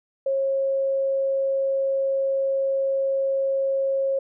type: tone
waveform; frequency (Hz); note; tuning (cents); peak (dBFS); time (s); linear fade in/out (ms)
sine; 542; C#5; -39; -20; 0.26-4.19; 5
effects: none